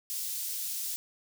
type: high-pass noise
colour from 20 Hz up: white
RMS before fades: -35 dBFS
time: 0.1-0.96 s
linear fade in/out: 0 ms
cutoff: 4600 Hz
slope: 12 dB/octave
effects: none